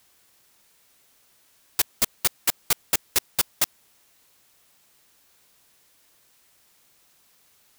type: noise bursts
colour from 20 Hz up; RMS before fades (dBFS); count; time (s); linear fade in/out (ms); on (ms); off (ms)
white; -18; 9; 1.79-3.642; 2; 28; 200
effects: white hiss -61 dBFS RMS until 7.78 s